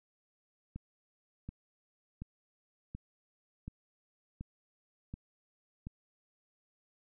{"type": "click train", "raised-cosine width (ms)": 5, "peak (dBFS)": -29, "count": 8, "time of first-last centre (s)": [0.76, 5.869], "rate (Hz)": 1.37, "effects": []}